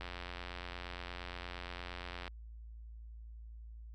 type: click train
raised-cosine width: 0.3 ms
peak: -27 dBFS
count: 202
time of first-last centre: 0.01-2.279 s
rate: 88.6 Hz
effects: added 56 Hz sine -47 dBFS peak until 3.94 s